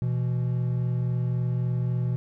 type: tone pair together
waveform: triangle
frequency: 123.31 / 167 Hz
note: B2 / E3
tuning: -2 / +23 cents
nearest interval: perfect fourth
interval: 525 cents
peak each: -22 / -29 dBFS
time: 0.02-2.16 s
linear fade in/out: 0 ms
effects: none